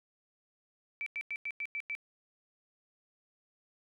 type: tone bursts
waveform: sine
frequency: 2319 Hz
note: D7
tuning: 22 cents flat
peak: -34 dBFS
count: 7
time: 1.01-1.951 s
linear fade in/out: 0 ms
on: 53 ms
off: 95 ms
effects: none